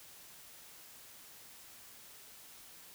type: silence
effects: white hiss -55 dBFS RMS until 2.94 s